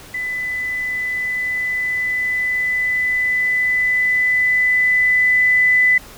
sine tone with level ramp, 2000 Hz, B6, 21 cents sharp, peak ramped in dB -21 to -10 dBFS, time 0.14-5.98 s, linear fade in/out 5 ms, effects pink hiss -40 dBFS RMS until 6.17 s

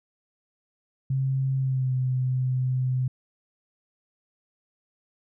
sine tone with pitch glide, 133.6 to 128.38 Hz, C3 to C3, +36 to -32 cents, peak -22 dBFS, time 1.1-3.08 s, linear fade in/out 5 ms, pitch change -68 cents, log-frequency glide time 1.57-1.94 s, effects none

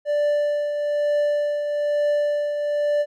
triangle tone with tremolo, 587.3 Hz, D5, in tune, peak -15 dBFS, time 0.05-3.06 s, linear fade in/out 50 ms, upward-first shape triangle, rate 1.1 Hz, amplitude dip 50%, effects none

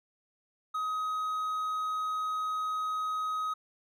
triangle tone, 1262 Hz, D#6, 24 cents sharp, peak -28 dBFS, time 0.74-3.54 s, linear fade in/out 10 ms, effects none

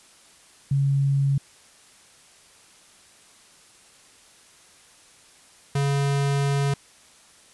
sine / square tone pair in turn, 138.59 / 140.28 Hz, C#3 / C#3, 0 / +21 cents, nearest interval unison, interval 21 cents, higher second, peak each -18 / -21 dBFS, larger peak first, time 0.71-1.38 / 5.75-6.74 s, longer second, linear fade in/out 5 ms, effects white hiss -53 dBFS RMS until 7.53 s + resampled to 24000 Hz

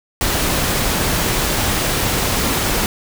pink noise, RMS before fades -18 dBFS, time 0.21-2.86 s, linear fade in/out 0 ms, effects none

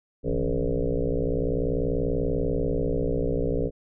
sine tone with frequency modulation, 218.3 Hz, A3, 13 cents flat, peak -22 dBFS, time 0.23-3.71 s, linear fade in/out 50 ms, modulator 60.4 Hz, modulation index 5.2, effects none

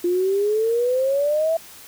sine exponential sweep, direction up, 346.2 to 664 Hz, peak -17 dBFS, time 0.04-1.57 s, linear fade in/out 5 ms, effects white hiss -43 dBFS RMS until 1.87 s

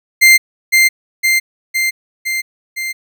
40% pulse tone with echo, 2093 Hz, C7, in tune, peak -3 dBFS, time 0.21-0.38 s, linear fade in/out 20 ms, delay 510 ms, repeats 5, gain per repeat -3 dB, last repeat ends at 2.93 s, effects none

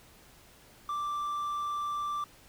triangle tone, 1174.7 Hz, D6, in tune, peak -29 dBFS, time 0.89-2.24 s, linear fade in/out 2 ms, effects pink hiss -57 dBFS RMS until 2.48 s

